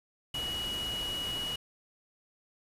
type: tone in noise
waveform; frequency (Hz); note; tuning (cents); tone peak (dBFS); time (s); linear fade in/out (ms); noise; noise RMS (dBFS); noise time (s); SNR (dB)
sine; 2917; F#7; -25; -33; 0.34-1.56; 5; pink; -41; 0.34-1.56; +5
effects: resampled to 32000 Hz